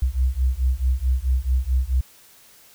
sine beating tone pair, 61.9 / 66.5 Hz, B1 / C2, +5 / +29 cents, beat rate 4.6 Hz, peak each -21 / -21 dBFS, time 0.02-2.01 s, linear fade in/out 5 ms, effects white hiss -51 dBFS RMS until 2.74 s

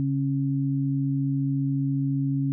sine tone pair together, 139.2 / 273.7 Hz, C#3 / C#4, +8 / -22 cents, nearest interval octave, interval 1170 cents, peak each -24 / -26 dBFS, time 0-2.52 s, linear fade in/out 0 ms, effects none

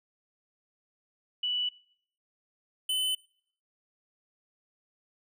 sine / square tone pair in turn, 2960 / 3027 Hz, F#7 / F#7, 0 / +39 cents, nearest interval unison, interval 39 cents, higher second, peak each -27 dBFS, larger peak neither, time 1.43-1.69 / 2.89-3.15 s, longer neither, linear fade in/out 5 ms, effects noise-tail reverb RT60 0.6 s tail -22 dB re dry

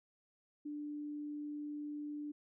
sine tone, 295.4 Hz, D4, 10 cents sharp, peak -40 dBFS, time 0.65-2.32 s, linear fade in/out 10 ms, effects none

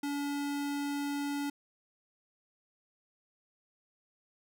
square tone, 285.6 Hz, D4, 48 cents flat, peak -33 dBFS, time 0.03-1.5 s, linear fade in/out 5 ms, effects none

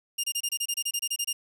15% pulse tone bursts, 2814 Hz, F7, 12 cents sharp, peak -19 dBFS, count 14, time 0.18-1.33 s, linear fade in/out 10 ms, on 58 ms, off 26 ms, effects 10-bit

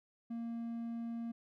triangle tone, 232 Hz, A#3, 8 cents flat, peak -36 dBFS, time 0.3-1.32 s, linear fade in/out 10 ms, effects none

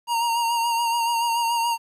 square tone with vibrato, 933 Hz, A#5, 1 cent sharp, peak -21 dBFS, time 0.07-1.78 s, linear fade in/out 50 ms, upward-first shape sine, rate 7 Hz, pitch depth 32 cents each way, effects resampled to 32000 Hz + 10-bit

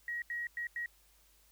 sine tone bursts at uneven times, 1900 Hz, A#6, 33 cents sharp, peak -35 dBFS, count 4, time 0.08-0.22 / 0.3-0.47 / 0.57-0.67 / 0.76-0.86 s, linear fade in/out 2 ms, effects added 50 Hz sine -68 dBFS peak until 1.51 s + white hiss -67 dBFS RMS until 1.51 s

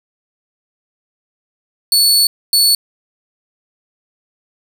sawtooth tone bursts at uneven times, 4435 Hz, C#8, in tune, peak -6 dBFS, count 2, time 1.92-2.27 / 2.53-2.75 s, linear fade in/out 2 ms, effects none

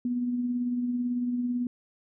sine tone with tremolo, 244.7 Hz, B3, 16 cents flat, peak -24 dBFS, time 0.05-1.67 s, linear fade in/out 2 ms, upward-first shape triangle, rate 18 Hz, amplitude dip 40%, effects none

